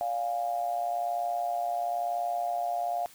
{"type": "tone with amplitude modulation", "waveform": "sine", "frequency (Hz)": 703, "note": "F5", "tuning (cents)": 11, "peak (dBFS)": -24, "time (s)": [0.01, 3.06], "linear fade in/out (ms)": 0, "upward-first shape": "sine", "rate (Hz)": 121, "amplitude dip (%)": 75, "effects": ["white hiss -54 dBFS RMS until 3.14 s"]}